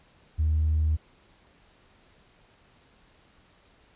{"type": "tone with tanh clipping", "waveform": "triangle", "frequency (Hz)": 77.78, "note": "D#2", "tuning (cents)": 0, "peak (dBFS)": -21, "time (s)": [0.38, 0.97], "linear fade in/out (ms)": 20, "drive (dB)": 5, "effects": ["pink hiss -60 dBFS RMS until 3.95 s", "resampled to 8000 Hz"]}